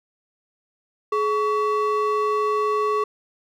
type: ring-modulated tone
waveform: triangle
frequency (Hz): 775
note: G5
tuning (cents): -20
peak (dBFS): -14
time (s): 1.12-3.04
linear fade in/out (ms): 5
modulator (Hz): 352
effects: none